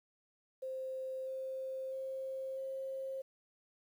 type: tone with pitch steps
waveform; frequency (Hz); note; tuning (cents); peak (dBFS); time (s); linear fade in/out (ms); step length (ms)
sine; 523.3 / 526.6 / 530 / 533.4; C5 / C5 / C5 / C5; 0 / +11 / +22 / +33; -38; 0.62-3.22; 10; 650
effects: 11-bit